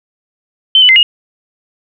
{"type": "tone with pitch steps", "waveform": "sine", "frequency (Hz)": [3080, 2986, 2072, 2866], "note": ["G7", "F#7", "C7", "F7"], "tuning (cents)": [-31, 15, -17, 44], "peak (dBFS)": -3, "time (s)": [0.75, 1.03], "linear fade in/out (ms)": 2, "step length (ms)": 70, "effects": []}